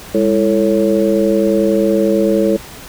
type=harmonic tone with a mistuned harmonic; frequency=110.8 Hz; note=A2; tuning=13 cents sharp; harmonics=2 / 3 / 4 / 5; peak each=-16 / -16 / -16 / -16 dBFS; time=0.14-2.57 s; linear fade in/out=10 ms; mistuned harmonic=2; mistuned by=-140 cents; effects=pink hiss -34 dBFS RMS until 2.88 s